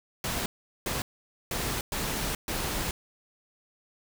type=noise bursts at uneven times; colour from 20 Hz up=pink; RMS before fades=-31 dBFS; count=5; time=0.24-0.46 / 0.86-1.02 / 1.51-1.81 / 1.92-2.35 / 2.48-2.91 s; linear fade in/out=2 ms; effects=none